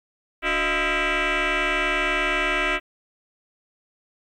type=tone with frequency modulation; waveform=sine; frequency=363.8 Hz; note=F#4; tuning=29 cents flat; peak=-18 dBFS; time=0.42-2.8 s; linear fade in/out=50 ms; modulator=328 Hz; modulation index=7.7; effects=tanh soft clip ceiling -18 dBFS + 10-bit